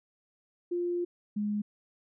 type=tone pair in turn; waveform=sine; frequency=350.2 / 208.2 Hz; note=F4 / G#3; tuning=+5 / +5 cents; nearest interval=major sixth; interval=900 cents; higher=first; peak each=-28 dBFS; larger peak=neither; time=0.71-1.05 / 1.36-1.62 s; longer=first; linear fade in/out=10 ms; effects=none